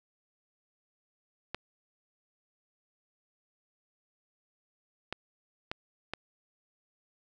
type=clicks; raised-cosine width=0.3 ms; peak=-18 dBFS; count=4; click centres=1.546 / 5.126 / 5.715 / 6.136 s; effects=none